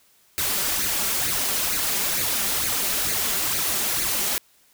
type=noise with flanger; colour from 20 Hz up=white; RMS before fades=-24 dBFS; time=0.38-4.38 s; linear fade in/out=0 ms; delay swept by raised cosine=0.45 to 5.15 ms; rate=2.2 Hz; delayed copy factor=+0.65; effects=white hiss -59 dBFS RMS until 4.73 s